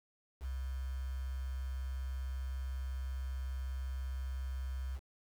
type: tone with quantisation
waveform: sine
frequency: 65.41 Hz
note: C2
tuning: in tune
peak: -36 dBFS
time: 0.4-5 s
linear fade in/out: 50 ms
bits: 9
effects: none